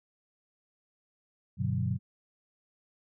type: chord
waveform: sine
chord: G major seventh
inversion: none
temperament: equal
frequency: 98 / 123.47 / 146.83 / 185 Hz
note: G2 / B2 / D3 / F#3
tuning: 0 / 0 / 0 / 0 cents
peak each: -32 / -31 / -35 / -34 dBFS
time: 1.57-1.99 s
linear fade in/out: 50 ms
effects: none